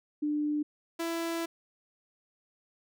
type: tone pair in turn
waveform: sine / sawtooth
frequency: 297.7 / 333.3 Hz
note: D4 / E4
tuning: +24 / +19 cents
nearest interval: major second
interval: 195 cents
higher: second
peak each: -27 dBFS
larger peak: neither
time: 0.22-0.63 / 0.99-1.46 s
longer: second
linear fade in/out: 10 ms
effects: none